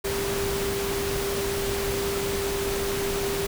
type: tone in noise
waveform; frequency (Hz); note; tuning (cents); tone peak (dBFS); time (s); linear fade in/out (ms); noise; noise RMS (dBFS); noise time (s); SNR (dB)
sine; 396.7; G4; +21; -27; 0.04-3.47; 10; pink; -30; 0.04-3.47; 0
effects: none